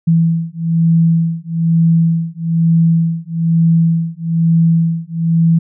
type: beating tone pair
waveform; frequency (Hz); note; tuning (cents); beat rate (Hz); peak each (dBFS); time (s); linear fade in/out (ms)
sine; 164.81 / 165.91; E3 / E3; 0 / +11; 1.1; -13; 0.07-5.59; 10
effects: none